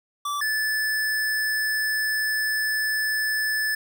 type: tone pair in turn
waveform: square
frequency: 1161 / 1739.5 Hz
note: D6 / A6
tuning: -20 / -20 cents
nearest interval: perfect fifth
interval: 700 cents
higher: second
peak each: -26 / -23 dBFS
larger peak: second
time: 0.25-0.41 / 0.41-3.75 s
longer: second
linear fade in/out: 5 ms
effects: none